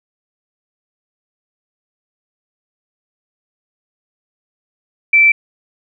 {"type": "tone", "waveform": "sine", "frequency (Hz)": 2331, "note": "D7", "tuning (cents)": -14, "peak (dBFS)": -6, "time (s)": [5.13, 5.32], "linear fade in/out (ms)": 5, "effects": []}